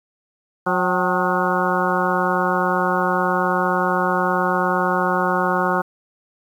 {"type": "harmonic tone with a mistuned harmonic", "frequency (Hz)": 180.9, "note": "F#3", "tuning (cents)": -39, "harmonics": [1, 2, 3, 4, 5, 6, 7, 8], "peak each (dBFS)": [-25, -25, -25, -25, -25, -25, -25, -25], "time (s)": [0.66, 5.82], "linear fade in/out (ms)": 10, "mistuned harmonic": 4, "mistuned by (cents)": 76, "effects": ["8-bit"]}